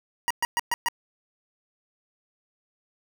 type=tone bursts; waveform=25% pulse; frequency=953 Hz; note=A#5; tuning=38 cents sharp; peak=-18 dBFS; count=5; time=0.28-0.885 s; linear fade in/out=0 ms; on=25 ms; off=120 ms; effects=none